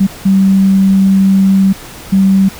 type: tone bursts at uneven times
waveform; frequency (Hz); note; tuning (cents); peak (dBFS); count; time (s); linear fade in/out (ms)
sine; 193.2; G3; -25; -5; 3; 0-0.07 / 0.25-1.73 / 2.12-2.49; 10
effects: pink hiss -31 dBFS RMS until 2.59 s